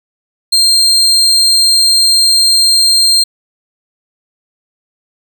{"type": "tone", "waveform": "35% pulse", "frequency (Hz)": 4186, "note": "C8", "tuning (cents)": 0, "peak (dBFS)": -5, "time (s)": [0.52, 3.24], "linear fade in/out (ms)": 10, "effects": []}